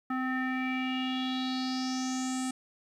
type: tone with low-pass filter sweep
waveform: square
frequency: 258.2 Hz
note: C4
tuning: 23 cents flat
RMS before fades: -32 dBFS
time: 0.1-2.51 s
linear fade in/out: 5 ms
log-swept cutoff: 1500 to 8600 Hz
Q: 5.2
effects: 11-bit